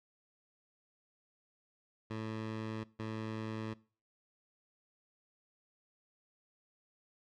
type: tone bursts at uneven times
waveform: 15% pulse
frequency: 110 Hz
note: A2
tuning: in tune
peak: -32 dBFS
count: 2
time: 2.1-2.84 / 2.99-3.74 s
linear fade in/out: 10 ms
effects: noise-tail reverb RT60 0.4 s tail -21 dB re dry + low-pass 4000 Hz 12 dB/octave